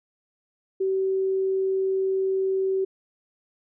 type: tone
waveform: sine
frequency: 382.6 Hz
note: G4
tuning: 42 cents flat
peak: -21 dBFS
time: 0.8-2.85 s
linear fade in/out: 10 ms
effects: none